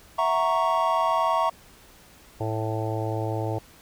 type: chord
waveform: triangle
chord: F# dominant seventh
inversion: third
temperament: equal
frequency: 659.3 / 740 / 932.3 / 1108.7 Hz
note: E5 / F#5 / A#5 / C#6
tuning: 0 / 0 / 0 / 0 cents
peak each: -24 / -28 / -23 / -23 dBFS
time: 0.18-1.5 s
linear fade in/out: 10 ms
type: harmonic tone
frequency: 110 Hz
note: A2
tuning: in tune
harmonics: 1 / 3 / 4 / 5 / 6 / 7 / 8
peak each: -28 / -33 / -34 / -35 / -36 / -36 / -37 dBFS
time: 2.4-3.59 s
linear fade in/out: 10 ms
effects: pink hiss -52 dBFS RMS until 3.81 s